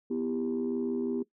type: chord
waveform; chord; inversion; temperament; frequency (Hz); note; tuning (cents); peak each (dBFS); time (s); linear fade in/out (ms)
sine; E minor; second; just; 247.2 / 329.6 / 395.6; B3 / E4 / G4; +2 / 0 / +16; -30 / -35 / -32; 0.1-1.23; 10
effects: noise-tail reverb RT60 0.1 s tail -17 dB re dry + tanh soft clip ceiling -22 dBFS